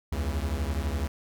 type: beating tone pair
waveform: 45% pulse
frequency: 69.3 / 81.3 Hz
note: C#2 / E2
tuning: 0 / -23 cents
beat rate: 12 Hz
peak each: -29 / -31 dBFS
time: 0.12-1.08 s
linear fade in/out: 5 ms
effects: none